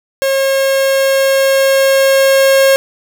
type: tone with level ramp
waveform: 45% pulse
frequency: 541 Hz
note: C#5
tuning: 42 cents flat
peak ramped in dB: -11 to -6 dBFS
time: 0.22-2.76 s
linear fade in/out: 0 ms
effects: none